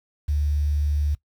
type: tone with quantisation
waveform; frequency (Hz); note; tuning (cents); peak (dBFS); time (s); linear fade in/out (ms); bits
sine; 73.42; D2; 0; -20; 0.28-1.15; 10; 8
effects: noise-tail reverb RT60 0.1 s tail -19 dB re dry